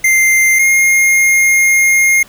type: tone pair in turn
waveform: square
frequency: 2093 / 2132 Hz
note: C7 / C7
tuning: 0 / +32 cents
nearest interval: unison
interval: 32 cents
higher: second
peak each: -8 dBFS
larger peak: neither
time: 0.04-0.59 / 0.59-2.23 s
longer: second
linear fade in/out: 5 ms
effects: pink hiss -41 dBFS RMS until 2.28 s